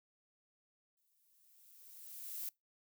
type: noise with exponential growth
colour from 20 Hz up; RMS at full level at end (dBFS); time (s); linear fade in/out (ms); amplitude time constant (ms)
violet; -41; 0.97-2.49; 1; 330
effects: noise-tail reverb RT60 0.2 s tail -25 dB re dry